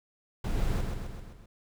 brown noise with echo, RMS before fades -30 dBFS, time 0.44-0.81 s, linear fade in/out 5 ms, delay 130 ms, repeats 5, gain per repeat -4 dB, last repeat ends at 1.46 s, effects none

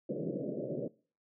white band-pass noise, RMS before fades -37 dBFS, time 0.09-0.88 s, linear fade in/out 5 ms, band 130 to 600 Hz, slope 96 dB/octave, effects noise-tail reverb RT60 0.4 s tail -22 dB re dry

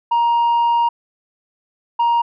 sine tone pair in turn, 940 / 940 Hz, A#5 / A#5, +14 / +14 cents, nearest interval unison, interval 0 cents, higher neither, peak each -10 dBFS, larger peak neither, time 0.11-0.89 / 1.99-2.22 s, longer first, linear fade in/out 10 ms, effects tanh soft clip ceiling -12 dBFS

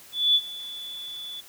sine tone with ADSR envelope, 3455 Hz, A7, 32 cents flat, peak -15 dBFS, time 0.12-1.41 s, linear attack 230 ms, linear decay 54 ms, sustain -19 dB, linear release 11 ms, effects white hiss -49 dBFS RMS until 1.48 s

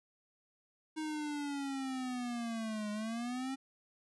square linear two-way sweep, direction down then up, 314.4 to 207.7 to 270.9 Hz, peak -37 dBFS, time 0.96-3.56 s, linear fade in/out 20 ms, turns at 2.91 s, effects resampled to 24000 Hz

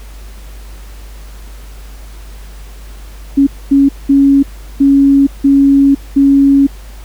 sine tone bursts at uneven times, 277.2 Hz, C#4, in tune, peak -4 dBFS, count 6, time 3.37-3.47 / 3.71-3.89 / 4.09-4.43 / 4.8-5.27 / 5.44-5.95 / 6.16-6.67 s, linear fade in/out 10 ms, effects added 50 Hz sine -28 dBFS peak until 7.04 s + pink hiss -40 dBFS RMS until 7.04 s

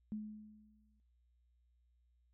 sine tone with exponential decay, 213.2 Hz, G#3, 46 cents sharp, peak -37 dBFS, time 0.12-1 s, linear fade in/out 0 ms, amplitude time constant 190 ms, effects noise-tail reverb RT60 0.3 s tail -18 dB re dry + added 60 Hz sine -70 dBFS peak until 2.33 s

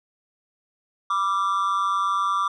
triangle tone with amplitude modulation, 1174.7 Hz, D6, in tune, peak -15 dBFS, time 1.1-2.48 s, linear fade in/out 5 ms, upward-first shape sine, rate 189 Hz, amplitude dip 75%, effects resampled to 24000 Hz

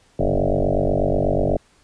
sine tone with frequency modulation, 285.3 Hz, C#4, 50 cents sharp, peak -16 dBFS, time 0.19-1.57 s, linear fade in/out 5 ms, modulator 48.2 Hz, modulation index 7.9, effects pink hiss -57 dBFS RMS until 1.83 s + resampled to 22050 Hz

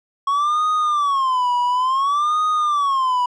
triangle tone with vibrato, 1100 Hz, C#6, 14 cents flat, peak -14 dBFS, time 0.27-3.26 s, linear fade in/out 5 ms, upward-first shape sine, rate 0.57 Hz, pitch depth 210 cents each way, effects resampled to 22050 Hz

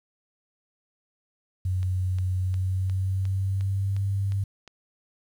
sine tone with pitch glide, 92.5 to 98.57 Hz, F#2 to G2, 0 to +10 cents, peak -23 dBFS, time 1.65-4.44 s, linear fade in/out 5 ms, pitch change +110 cents, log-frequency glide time 2.38-4.01 s
click train, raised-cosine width 0.2 ms, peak -28 dBFS, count 9, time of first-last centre 1.83-4.677 s, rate 2.81 Hz
effects 9-bit

